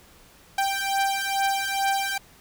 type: beating tone pair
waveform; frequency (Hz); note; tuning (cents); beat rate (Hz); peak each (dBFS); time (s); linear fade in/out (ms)
sawtooth; 784 / 786.3; G5 / G5; 0 / +5; 2.3; -22; 0.58-2.18; 5
effects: pink hiss -53 dBFS RMS until 2.4 s